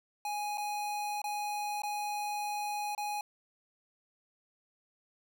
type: tone with dropouts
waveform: square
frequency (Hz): 830.6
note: G#5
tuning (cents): 0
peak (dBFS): -34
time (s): 0.25-3.21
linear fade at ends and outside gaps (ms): 2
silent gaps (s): 0.574-0.58 / 1.218-1.241 / 1.82-1.834 / 2.95-2.978
effects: none